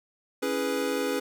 square chord, C# minor seventh, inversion none, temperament equal, 277.2 / 329.6 / 415.3 / 493.9 Hz, C#4 / E4 / G#4 / B4, 0 / 0 / 0 / 0 cents, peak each -32 / -37 / -32 / -31 dBFS, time 0.42-1.2 s, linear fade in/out 10 ms, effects none

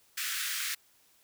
pink high-pass noise, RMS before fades -34 dBFS, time 0.17-0.75 s, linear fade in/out 10 ms, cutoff 1400 Hz, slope 48 dB/octave, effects white hiss -65 dBFS RMS until 1.23 s

